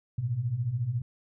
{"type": "beating tone pair", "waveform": "sine", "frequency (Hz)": [110, 124], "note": ["A2", "B2"], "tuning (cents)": [0, 7], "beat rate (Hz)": 14, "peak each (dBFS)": [-33, -28], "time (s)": [0.18, 1.02], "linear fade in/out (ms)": 5, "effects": []}